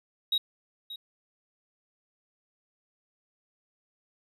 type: tone with echo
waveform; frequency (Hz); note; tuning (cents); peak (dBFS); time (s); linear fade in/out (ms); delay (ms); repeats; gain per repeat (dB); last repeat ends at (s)
triangle; 3807; A#7; +36; -21; 0.32-0.38; 5; 580; 1; -15; 0.96
effects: tanh soft clip ceiling -18 dBFS